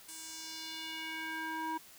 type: tone with band-pass filter sweep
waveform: square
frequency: 320 Hz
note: D#4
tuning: 49 cents sharp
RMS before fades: -41 dBFS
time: 0.08-1.78 s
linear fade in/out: 10 ms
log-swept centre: 9300 to 950 Hz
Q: 1.9
effects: white hiss -56 dBFS RMS until 1.98 s